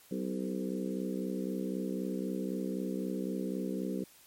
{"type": "harmonic tone with a mistuned harmonic", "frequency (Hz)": 63.9, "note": "C2", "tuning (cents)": -40, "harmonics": [3, 4, 5, 6, 7, 8], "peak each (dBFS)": [-36, -38, -40, -42, -43, -44], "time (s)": [0.11, 4.04], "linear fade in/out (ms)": 5, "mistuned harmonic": 6, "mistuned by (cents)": 30, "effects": ["white hiss -59 dBFS RMS until 4.26 s", "MP3 64 kbps"]}